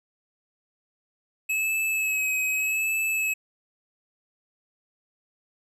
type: tone with vibrato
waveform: square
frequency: 2576 Hz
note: E7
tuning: 41 cents flat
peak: -24 dBFS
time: 1.49-3.34 s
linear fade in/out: 10 ms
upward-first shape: sine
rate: 0.83 Hz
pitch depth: 30 cents each way
effects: none